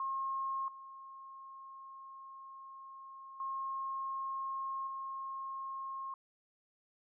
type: tone with level steps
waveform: sine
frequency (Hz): 1075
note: C6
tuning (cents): +47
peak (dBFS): -34 / -48 / -36 / -39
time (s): 0-6.14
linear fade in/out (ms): 2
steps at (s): 0.68 / 3.4 / 4.87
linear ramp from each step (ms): 2
effects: none